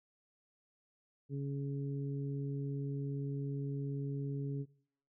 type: harmonic tone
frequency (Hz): 139.8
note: C#3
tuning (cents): +15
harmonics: 1 / 2 / 3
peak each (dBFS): -36 / -43 / -46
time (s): 1.29-4.66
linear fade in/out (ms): 50
effects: noise-tail reverb RT60 0.6 s tail -21 dB re dry